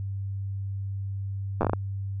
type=slowing click train; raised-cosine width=1 ms; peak=-10 dBFS; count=7; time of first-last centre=1.61-1.734 s; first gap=9 ms; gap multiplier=1.33; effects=added 98 Hz sine -29 dBFS peak until 2.2 s